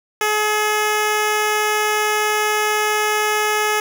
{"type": "tone", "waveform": "10% pulse", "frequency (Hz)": 424.4, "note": "G#4", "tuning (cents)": 38, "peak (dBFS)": -8, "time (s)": [0.21, 3.8], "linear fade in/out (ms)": 2, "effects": []}